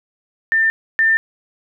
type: tone pair in turn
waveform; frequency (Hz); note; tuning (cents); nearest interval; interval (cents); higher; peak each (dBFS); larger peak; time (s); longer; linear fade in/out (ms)
sine; 1794 / 1794; A6 / A6; +33 / +33; unison; 0; neither; -12 / -11; second; 0.52-0.7 / 0.99-1.17; neither; 0
effects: none